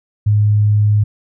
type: tone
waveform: sine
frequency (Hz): 104.8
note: G#2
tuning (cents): +16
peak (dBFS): -9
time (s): 0.26-1.04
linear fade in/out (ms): 10
effects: none